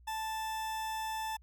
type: tone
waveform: 40% pulse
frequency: 880 Hz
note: A5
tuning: in tune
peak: -34 dBFS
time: 0.07-1.37 s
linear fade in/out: 10 ms
effects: added 60 Hz sine -56 dBFS peak until 1.42 s